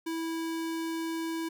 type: tone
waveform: square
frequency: 327.6 Hz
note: E4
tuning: 11 cents flat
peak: -32 dBFS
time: 0.06-1.49 s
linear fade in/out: 10 ms
effects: none